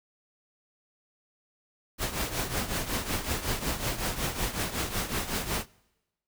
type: noise with tremolo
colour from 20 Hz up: pink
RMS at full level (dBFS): -28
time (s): 1.98-5.66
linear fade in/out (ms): 50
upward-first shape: triangle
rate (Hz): 5.4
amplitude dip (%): 75
effects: noise-tail reverb RT60 1.0 s tail -25 dB re dry